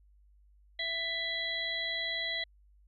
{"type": "harmonic tone", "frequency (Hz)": 662, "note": "E5", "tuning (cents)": 7, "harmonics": [1, 3, 5, 6], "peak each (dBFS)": [-44, -35, -38, -37], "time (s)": [0.79, 2.44], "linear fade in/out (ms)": 5, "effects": ["added 50 Hz sine -59 dBFS peak until 2.87 s"]}